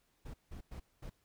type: noise bursts at uneven times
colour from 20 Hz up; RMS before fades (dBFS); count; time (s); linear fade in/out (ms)
brown; -45; 4; 0.25-0.34 / 0.51-0.61 / 0.71-0.8 / 1.02-1.1; 10
effects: pink hiss -75 dBFS RMS until 1.24 s